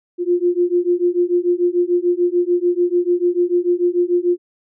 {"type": "beating tone pair", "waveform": "sine", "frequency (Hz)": [349.2, 356], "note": ["F4", "F4"], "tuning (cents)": [0, 33], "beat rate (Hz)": 6.8, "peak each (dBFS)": -17, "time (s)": [0.18, 4.38], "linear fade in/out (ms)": 50, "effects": []}